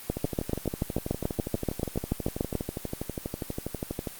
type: two click trains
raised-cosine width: 2 ms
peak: -12 / -17 dBFS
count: 18 / 49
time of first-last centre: 0.1-2.553 / 0.17-4.072 s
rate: 6.93 / 12.3 Hz
effects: white hiss -44 dBFS RMS until 4.19 s + Opus 24 kbps